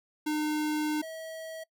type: tone pair in turn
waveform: square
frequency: 303.9 / 643.9 Hz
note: D#4 / E5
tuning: -41 / -41 cents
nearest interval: octave + minor second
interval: 1300 cents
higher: second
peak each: -28 / -39 dBFS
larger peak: first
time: 0.26-1.02 / 1.02-1.64 s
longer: first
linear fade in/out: 10 ms
effects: noise-tail reverb RT60 0.1 s tail -23 dB re dry